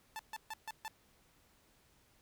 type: tone bursts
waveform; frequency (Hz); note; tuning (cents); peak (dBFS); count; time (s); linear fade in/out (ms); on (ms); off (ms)
sawtooth; 880; A5; 0; -37; 5; 0.16-0.88; 0; 32; 140
effects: pink hiss -69 dBFS RMS until 2.21 s